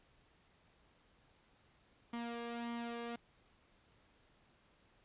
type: tone with flanger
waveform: sawtooth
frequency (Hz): 235.3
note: A#3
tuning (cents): +16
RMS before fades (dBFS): -43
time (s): 2.13-3.16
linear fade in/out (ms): 5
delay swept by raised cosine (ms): 0.94 to 1.81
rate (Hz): 1.7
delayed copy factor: +0.55
effects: pink hiss -70 dBFS RMS until 5.04 s + resampled to 8000 Hz